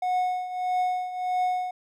triangle tone with tremolo, 731 Hz, F#5, 21 cents flat, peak -19 dBFS, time 0.02-1.71 s, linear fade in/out 5 ms, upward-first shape triangle, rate 1.6 Hz, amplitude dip 75%, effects none

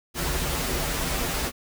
pink noise with comb filter, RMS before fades -27 dBFS, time 0.14-1.52 s, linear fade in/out 50 ms, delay 9.6 ms, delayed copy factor -0.75, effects none

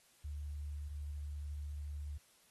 sine tone, 73.4 Hz, D2, in tune, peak -40 dBFS, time 0.24-2.18 s, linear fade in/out 10 ms, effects white hiss -68 dBFS RMS until 2.5 s + AAC 32 kbps

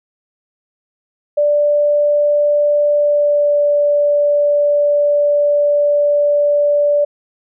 sine tone with pitch glide, 587 to 582.9 Hz, D5 to D5, -1 to -13 cents, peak -10 dBFS, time 1.37-7.05 s, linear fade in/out 10 ms, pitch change -12 cents, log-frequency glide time 2.91-3.6 s, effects none

